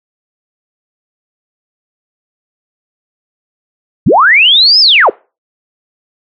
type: linear two-way sweep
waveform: sine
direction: up then down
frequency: 82.41 to 5310 to 289.1 Hz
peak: -3 dBFS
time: 4.06-5.1 s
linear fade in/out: 10 ms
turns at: 4.8 s
effects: noise-tail reverb RT60 0.3 s tail -23 dB re dry